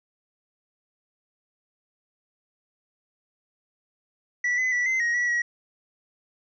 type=tone with pitch steps; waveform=triangle; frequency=1956 / 2024 / 1958 / 2064 / 1885 / 1941 / 1911 Hz; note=B6 / B6 / B6 / C7 / A#6 / B6 / A#6; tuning=-17 / +42 / -15 / -24 / +19 / -31 / +43 cents; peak=-20 dBFS; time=4.44-5.42 s; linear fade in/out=5 ms; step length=140 ms; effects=resampled to 16000 Hz